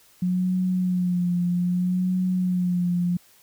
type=tone with vibrato; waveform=sine; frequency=180 Hz; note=F#3; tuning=47 cents flat; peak=-20 dBFS; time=0.22-3.17 s; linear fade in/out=5 ms; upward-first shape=sine; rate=0.63 Hz; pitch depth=39 cents each way; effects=white hiss -56 dBFS RMS until 3.42 s